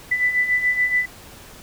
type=beating tone pair; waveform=sine; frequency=1984 / 1991 Hz; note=B6 / B6; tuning=+7 / +14 cents; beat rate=7 Hz; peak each=-24 / -18 dBFS; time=0.11-1.06 s; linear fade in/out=10 ms; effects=pink hiss -43 dBFS RMS until 1.62 s